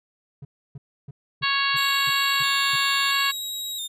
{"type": "tone bursts", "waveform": "triangle", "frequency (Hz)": 139.4, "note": "C#3", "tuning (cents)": 10, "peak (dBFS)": -33, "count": 8, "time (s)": [0.42, 2.76], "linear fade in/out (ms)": 5, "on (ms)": 30, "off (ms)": 300}
{"type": "harmonic tone", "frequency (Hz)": 554, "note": "C#5", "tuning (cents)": -1, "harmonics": [2, 3, 4, 5, 6, 7, 8], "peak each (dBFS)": [-26, -26, -30, -27, -31, -30, -29], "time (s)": [1.42, 3.32], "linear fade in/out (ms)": 20}
{"type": "tone with vibrato", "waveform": "sawtooth", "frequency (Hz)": 3729, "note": "A#7", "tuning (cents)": 0, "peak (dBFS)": -26, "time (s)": [1.76, 3.88], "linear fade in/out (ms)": 20, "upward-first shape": "square", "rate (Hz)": 0.74, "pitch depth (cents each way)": 45}
{"effects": []}